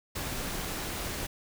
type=noise; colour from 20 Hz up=pink; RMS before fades=-35 dBFS; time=0.15-1.27 s; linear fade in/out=10 ms; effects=none